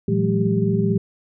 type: tone cluster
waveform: sine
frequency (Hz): 114.5 / 168.1 / 186.2 / 210 / 393.6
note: A#2 / E3 / F#3 / G#3 / G4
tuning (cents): -31 / +34 / +11 / +19 / +7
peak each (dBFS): -23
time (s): 0.08-0.98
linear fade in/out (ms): 5
effects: none